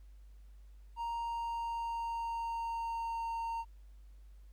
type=tone with pitch glide; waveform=triangle; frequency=932.3 to 918.9 Hz; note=A#5 to A#5; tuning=0 to -25 cents; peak=-33 dBFS; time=0.96-3.65 s; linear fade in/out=50 ms; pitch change=-25 cents; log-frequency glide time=1.18-3.21 s; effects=added 50 Hz sine -52 dBFS peak until 4.52 s + pink hiss -75 dBFS RMS until 4.52 s